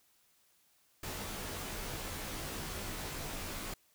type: noise with comb filter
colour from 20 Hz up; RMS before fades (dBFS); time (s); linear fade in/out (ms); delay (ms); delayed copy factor
pink; -41; 1.03-3.74; 5; 17; -0.85
effects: white hiss -70 dBFS RMS until 3.94 s